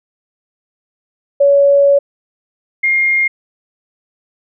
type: tone pair in turn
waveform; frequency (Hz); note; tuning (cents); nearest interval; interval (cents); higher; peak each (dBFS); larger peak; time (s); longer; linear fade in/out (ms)
sine; 563 / 2126; C#5 / C7; +27 / +27; octave + major seventh; 2300; second; -6 / -10; first; 1.4-1.99 / 2.83-3.28; first; 10
effects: none